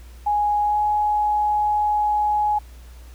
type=tone with pitch glide; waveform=sine; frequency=830.6 to 838.8 Hz; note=G#5 to G#5; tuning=0 to +17 cents; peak=-17 dBFS; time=0.26-2.59 s; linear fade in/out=10 ms; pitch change=+17 cents; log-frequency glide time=0.63-0.78 s; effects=added 60 Hz sine -39 dBFS peak until 3.14 s + pink hiss -52 dBFS RMS until 3.14 s